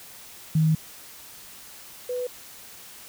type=tone pair in turn; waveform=sine; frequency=157.8 / 496.4 Hz; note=D#3 / B4; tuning=+25 / +9 cents; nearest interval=octave + minor sixth; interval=1984 cents; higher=second; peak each=-17 / -26 dBFS; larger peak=first; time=0.55-0.75 / 2.09-2.27 s; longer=first; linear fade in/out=5 ms; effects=white hiss -45 dBFS RMS until 3.08 s